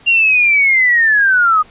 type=linear sweep; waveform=sine; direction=down; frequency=2794 to 1220 Hz; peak=-8 dBFS; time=0.06-1.63 s; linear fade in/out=20 ms; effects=pink hiss -44 dBFS RMS until 1.7 s + resampled to 8000 Hz